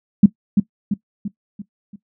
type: tone with echo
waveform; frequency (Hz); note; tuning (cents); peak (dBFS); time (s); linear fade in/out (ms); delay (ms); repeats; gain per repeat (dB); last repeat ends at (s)
sine; 202.7; G#3; -42; -3; 0.23-0.26; 5; 340; 5; -6; 1.96
effects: noise-tail reverb RT60 0.1 s tail -18 dB re dry